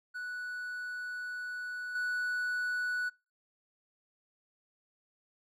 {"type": "tone with level steps", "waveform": "triangle", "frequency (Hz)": 1478, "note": "F#6", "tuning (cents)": -2, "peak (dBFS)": [-35, -29], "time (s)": [0.14, 3.1], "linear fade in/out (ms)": 20, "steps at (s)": 1.95, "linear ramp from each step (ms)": 5, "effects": ["noise-tail reverb RT60 0.3 s tail -26 dB re dry"]}